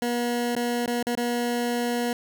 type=tone with dropouts; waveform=20% pulse; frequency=240 Hz; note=B3; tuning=49 cents flat; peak=-19 dBFS; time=0.02-2.13 s; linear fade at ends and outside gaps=2 ms; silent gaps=0.553-0.563 / 0.861-0.877 / 1.028-1.068 / 1.153-1.174 s; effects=none